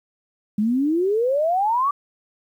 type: exponential sweep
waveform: sine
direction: up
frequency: 202.7 to 1174.7 Hz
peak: -17 dBFS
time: 0.58-1.91 s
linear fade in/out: 5 ms
effects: 9-bit